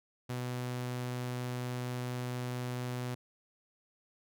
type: tone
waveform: sawtooth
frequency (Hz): 124.3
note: B2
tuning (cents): +12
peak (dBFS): -31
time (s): 0.29-3.15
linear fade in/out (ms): 10
effects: none